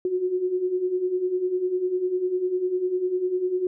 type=beating tone pair; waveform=sine; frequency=357.9 / 367.9 Hz; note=F4 / F#4; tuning=+42 / -10 cents; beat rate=10 Hz; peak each=-29 / -23 dBFS; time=0.05-3.67 s; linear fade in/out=2 ms; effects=none